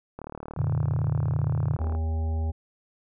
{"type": "click train", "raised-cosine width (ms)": 1, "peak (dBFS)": -23, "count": 67, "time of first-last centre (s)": [0.19, 1.95], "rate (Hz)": 37.5}
{"type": "chord", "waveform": "sine", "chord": "Gb augmented", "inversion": "none", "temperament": "equal with one note detuned", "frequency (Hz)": [92.5, 117.9, 146.83], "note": ["Gb2", "Bb2", "D3"], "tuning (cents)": [0, 20, 0], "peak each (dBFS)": [-28, -27, -26], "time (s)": [0.57, 1.77], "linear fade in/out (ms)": 10}
{"type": "harmonic tone", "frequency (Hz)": 80.1, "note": "E2", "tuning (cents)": -49, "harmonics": [1, 3, 5, 7, 9, 10], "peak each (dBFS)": [-24, -40, -44, -46, -54, -44], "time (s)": [1.79, 2.52], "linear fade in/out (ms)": 20}
{"effects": []}